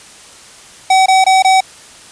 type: tone bursts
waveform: square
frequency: 760 Hz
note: F#5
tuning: 46 cents sharp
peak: -7 dBFS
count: 4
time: 0.9-1.606 s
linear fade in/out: 5 ms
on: 160 ms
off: 22 ms
effects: white hiss -38 dBFS RMS until 2.11 s + resampled to 22050 Hz